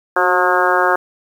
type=harmonic tone with a mistuned harmonic; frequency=180 Hz; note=F#3; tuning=47 cents flat; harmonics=2 / 3 / 4 / 5 / 6 / 7 / 8 / 9; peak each=-20 / -20 / -20 / -20 / -20 / -20 / -20 / -20 dBFS; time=0.16-0.96 s; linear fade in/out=5 ms; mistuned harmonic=2; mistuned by=+37 cents; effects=7-bit